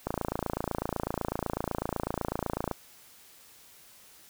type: click train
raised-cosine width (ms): 1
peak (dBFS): -15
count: 75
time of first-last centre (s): 0.07-2.713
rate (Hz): 28
effects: white hiss -55 dBFS RMS until 4.29 s